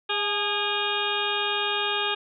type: harmonic tone with a mistuned harmonic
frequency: 409.1 Hz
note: G#4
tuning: 26 cents flat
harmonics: 1 / 2 / 3 / 4 / 6 / 7 / 8 / 9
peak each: -32 / -32 / -32 / -32 / -32 / -32 / -32 / -32 dBFS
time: 0.09-2.15 s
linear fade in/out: 10 ms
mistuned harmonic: 2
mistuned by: +48 cents
effects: none